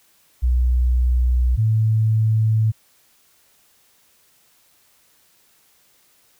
sine tone pair in turn, 61.74 / 110.01 Hz, B1 / A2, 0 / 0 cents, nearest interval minor seventh, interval 1000 cents, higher second, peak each -14 dBFS, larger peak neither, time 0.42-1.57 / 1.57-2.72 s, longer neither, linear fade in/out 20 ms, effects white hiss -58 dBFS RMS until 6.39 s

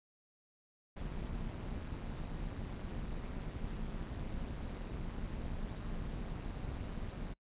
brown noise with amplitude modulation, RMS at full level -38 dBFS, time 0.96-7.34 s, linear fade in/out 10 ms, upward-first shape sine, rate 192 Hz, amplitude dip 70%, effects noise-tail reverb RT60 0.1 s tail -25 dB re dry + resampled to 8000 Hz

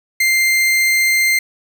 40% pulse tone, 2095 Hz, C7, 2 cents sharp, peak -11 dBFS, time 0.2-1.39 s, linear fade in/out 5 ms, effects none

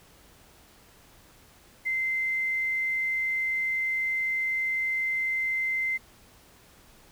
sine tone with quantisation, 2076 Hz, C7, 14 cents flat, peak -25 dBFS, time 1.85-5.98 s, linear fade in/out 20 ms, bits 9, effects pink hiss -56 dBFS RMS until 7.11 s

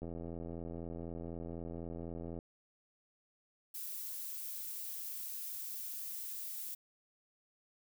click train, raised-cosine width 2 ms, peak -31 dBFS, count 200, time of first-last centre 0.02-2.389 s, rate 84 Hz
violet noise, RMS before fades -43 dBFS, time 3.74-6.75 s, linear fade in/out 10 ms
effects none

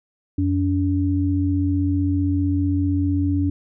sine tone pair together, 89.86 / 285.1 Hz, F2 / C#4, +50 / +49 cents, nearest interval octave + minor sixth, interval 1999 cents, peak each -20 dBFS, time 0.38-3.5 s, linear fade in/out 5 ms, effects none

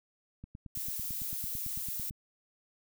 click train, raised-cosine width 5 ms, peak -32 dBFS, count 16, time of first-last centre 0.44-2.109 s, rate 8.99 Hz
violet noise, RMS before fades -37 dBFS, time 0.75-2.1 s, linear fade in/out 2 ms
effects none

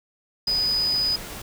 sine tone in noise, 4978 Hz, D#8, in tune, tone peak -20 dBFS, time 0.47-1.16 s, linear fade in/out 5 ms, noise pink, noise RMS -36 dBFS, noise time 0.47-1.42 s, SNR +13 dB, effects none

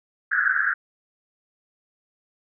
white band-pass noise, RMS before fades -22 dBFS, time 0.31-0.74 s, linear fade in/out 10 ms, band 1400 to 1700 Hz, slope 96 dB/octave, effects none

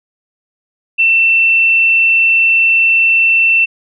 sine tone, 2685 Hz, E7, 31 cents sharp, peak -7 dBFS, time 0.98-3.66 s, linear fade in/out 20 ms, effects none

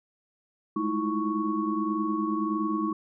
sine tone cluster, 205.2 / 214.8 / 318.2 / 339.8 / 1110 Hz, G#3 / A3 / D#4 / F4 / C#6, -21 / -41 / +39 / -47 / +2 cents, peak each -37 / -32 / -28 / -37 / -31 dBFS, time 0.76-2.93 s, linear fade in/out 5 ms, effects none

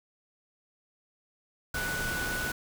sine tone in noise, 1480 Hz, F#6, in tune, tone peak -32 dBFS, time 1.74-2.52 s, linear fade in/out 5 ms, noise pink, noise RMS -35 dBFS, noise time 1.74-2.52 s, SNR 0 dB, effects none

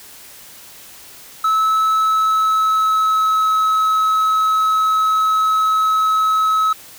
triangle tone with pitch glide, 1300 to 1287.3 Hz, E6 to E6, -24 to -41 cents, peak -11 dBFS, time 1.44-6.73 s, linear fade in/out 5 ms, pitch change -17 cents, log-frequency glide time 1.99-3.54 s, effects white hiss -40 dBFS RMS until 6.98 s

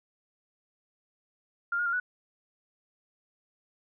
sine tone with pitch steps, 1398 / 1431 / 1390 / 1476 Hz, F6 / F6 / F6 / F#6, +1 / +42 / -9 / -5 cents, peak -26 dBFS, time 1.72-2 s, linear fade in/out 5 ms, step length 70 ms, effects none

